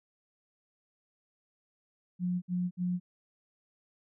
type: tone bursts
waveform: sine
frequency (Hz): 179.1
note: F3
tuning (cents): +44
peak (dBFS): -28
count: 3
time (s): 2.19-3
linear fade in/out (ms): 50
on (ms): 230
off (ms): 60
effects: none